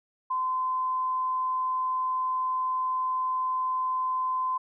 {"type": "tone", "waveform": "sine", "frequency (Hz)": 1028, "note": "C6", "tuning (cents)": -31, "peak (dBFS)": -25, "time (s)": [0.3, 4.58], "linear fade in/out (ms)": 10, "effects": []}